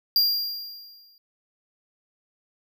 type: tone with exponential decay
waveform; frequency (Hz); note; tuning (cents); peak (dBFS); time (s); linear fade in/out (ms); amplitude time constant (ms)
square; 4782; D8; +30; -16; 0.16-1.18; 1; 220
effects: none